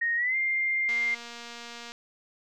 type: tone with pitch glide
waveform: sine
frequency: 1864.7 to 2105 Hz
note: A#6 to C7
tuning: 0 to +10 cents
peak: -24 dBFS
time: 0.01-1.15 s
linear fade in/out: 10 ms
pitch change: +210 cents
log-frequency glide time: 0.16-0.36 s
type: click train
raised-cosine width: 0.2 ms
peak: -25 dBFS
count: 244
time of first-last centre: 0.89-1.92 s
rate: 236 Hz
effects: none